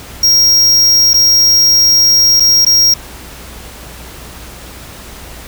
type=tone with dropouts; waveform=square; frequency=5600 Hz; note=F8; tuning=4 cents sharp; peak=-6 dBFS; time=0.23-2.94 s; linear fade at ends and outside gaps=5 ms; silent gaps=1.134-1.141 / 2.399-2.403 / 2.65-2.664 s; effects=added 60 Hz sine -34 dBFS peak until 5.47 s + pink hiss -32 dBFS RMS until 5.47 s